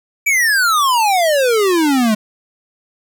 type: exponential sweep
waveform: square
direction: down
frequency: 2349 to 207.7 Hz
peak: -12 dBFS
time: 0.26-2.15 s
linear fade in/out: 10 ms
effects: none